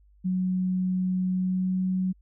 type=tone with pitch glide; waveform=sine; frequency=184.5 to 186 Hz; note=F#3 to F#3; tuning=-5 to +9 cents; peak=-23 dBFS; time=0.24-2.13 s; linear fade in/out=20 ms; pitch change=+14 cents; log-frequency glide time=1.33-1.85 s; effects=added 50 Hz sine -55 dBFS peak until 2.21 s